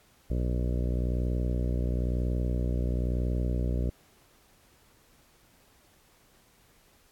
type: harmonic tone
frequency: 61 Hz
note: B1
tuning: 21 cents flat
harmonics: 1 / 2 / 3 / 4 / 5 / 6 / 7 / 8 / 9 / 10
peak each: -27 / -33 / -37 / -39 / -41 / -43 / -44 / -45 / -46 / -47 dBFS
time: 0.3-3.9 s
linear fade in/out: 5 ms
effects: pink hiss -62 dBFS RMS until 7.11 s + AAC 64 kbps